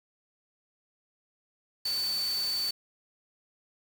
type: tone in noise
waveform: sine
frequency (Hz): 4516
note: C#8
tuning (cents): +31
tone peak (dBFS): -28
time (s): 1.85-2.71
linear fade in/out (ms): 5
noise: white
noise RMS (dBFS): -40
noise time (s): 1.85-2.71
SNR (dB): +9
effects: none